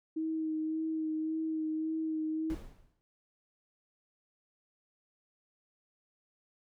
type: tone with vibrato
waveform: sine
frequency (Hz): 316.2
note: D#4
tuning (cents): +28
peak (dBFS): -31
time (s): 0.16-2.55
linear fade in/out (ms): 10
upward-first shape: sine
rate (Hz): 1.8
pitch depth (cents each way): 19
type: noise with exponential decay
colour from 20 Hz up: brown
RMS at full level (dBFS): -37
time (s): 2.5-3.01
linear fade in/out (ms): 0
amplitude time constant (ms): 110
effects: none